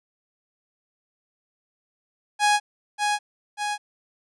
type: tone with echo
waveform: sawtooth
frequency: 830.6 Hz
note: G#5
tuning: in tune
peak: -13 dBFS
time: 2.39-2.6 s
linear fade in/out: 50 ms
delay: 590 ms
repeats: 2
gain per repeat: -4 dB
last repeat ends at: 3.78 s
effects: resampled to 24000 Hz